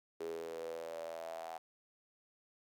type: tone with high-pass filter sweep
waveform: sawtooth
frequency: 82.41 Hz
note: E2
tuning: in tune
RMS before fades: -44 dBFS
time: 0.2-1.58 s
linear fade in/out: 5 ms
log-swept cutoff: 400 to 740 Hz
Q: 9
effects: none